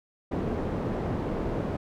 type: low-pass noise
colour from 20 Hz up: white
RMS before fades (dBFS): -30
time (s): 0.31-1.77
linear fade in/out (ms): 10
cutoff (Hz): 430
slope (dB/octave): 12
effects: none